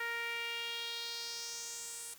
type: tone with band-pass filter sweep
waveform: sawtooth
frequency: 467.1 Hz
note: A#4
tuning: 3 cents sharp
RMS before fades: -41 dBFS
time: 0-2.14 s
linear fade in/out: 5 ms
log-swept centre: 1800 to 9500 Hz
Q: 3
effects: white hiss -57 dBFS RMS until 2.18 s